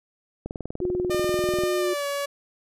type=click train; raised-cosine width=2 ms; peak=-18 dBFS; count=25; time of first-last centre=0.46-1.636 s; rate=20.4 Hz
type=tone; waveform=sine; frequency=360.9 Hz; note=F#4; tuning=43 cents flat; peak=-23 dBFS; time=0.81-1.94 s; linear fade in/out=10 ms
type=tone with pitch glide; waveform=sawtooth; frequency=604 to 566.8 Hz; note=D5 to C#5; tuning=+48 to +38 cents; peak=-22 dBFS; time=1.1-2.26 s; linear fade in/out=10 ms; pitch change=-110 cents; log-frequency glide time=1.77-2.06 s
effects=resampled to 32000 Hz